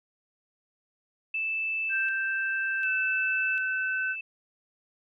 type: tone with tremolo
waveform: sine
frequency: 2637 Hz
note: E7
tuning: in tune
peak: -27 dBFS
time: 1.34-4.21 s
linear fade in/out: 5 ms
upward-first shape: square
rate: 0.67 Hz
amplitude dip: 50%
type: tone with pitch glide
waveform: sine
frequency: 1568 to 1524.2 Hz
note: G6 to G6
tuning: 0 to -49 cents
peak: -27 dBFS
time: 1.89-4.16 s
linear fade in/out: 50 ms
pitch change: -49 cents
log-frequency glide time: 2.81-2.87 s
effects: none